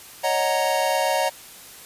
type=chord; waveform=square; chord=D# minor seventh; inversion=third; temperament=equal; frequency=554.4 / 622.3 / 740 / 932.3 Hz; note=C#5 / D#5 / F#5 / A#5; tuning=0 / 0 / 0 / 0 cents; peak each=-26 dBFS; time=0.23-1.3 s; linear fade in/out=20 ms; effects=white hiss -43 dBFS RMS until 1.85 s + resampled to 32000 Hz